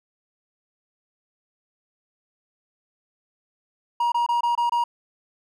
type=tone bursts; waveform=triangle; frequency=950 Hz; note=A#5; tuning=33 cents sharp; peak=-17 dBFS; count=6; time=4-4.84 s; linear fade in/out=5 ms; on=120 ms; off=24 ms; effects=none